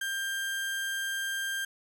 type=tone; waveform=35% pulse; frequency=1590 Hz; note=G6; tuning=24 cents sharp; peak=-29 dBFS; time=0.01-1.65 s; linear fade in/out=5 ms; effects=10-bit